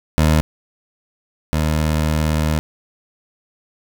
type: tone pair in turn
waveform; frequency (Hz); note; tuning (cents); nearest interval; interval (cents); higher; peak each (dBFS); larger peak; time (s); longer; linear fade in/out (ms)
20% pulse; 77.78 / 77.49; D#2 / D#2; 0 / -7; unison; 7; first; -7 / -11; first; 0.18-0.41 / 1.53-2.59; second; 0
effects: none